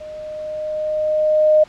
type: tone with level ramp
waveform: sine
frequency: 615 Hz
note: D#5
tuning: 20 cents flat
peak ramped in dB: -31 to -8 dBFS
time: 0-1.64 s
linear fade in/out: 10 ms
effects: pink hiss -46 dBFS RMS until 1.68 s + low-pass 5000 Hz 12 dB/octave